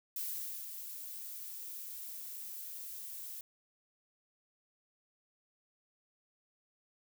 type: noise with ADSR envelope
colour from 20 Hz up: violet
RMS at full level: -38 dBFS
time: 0.16-3.41 s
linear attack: 4 ms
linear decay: 490 ms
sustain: -7 dB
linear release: 3 ms
effects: none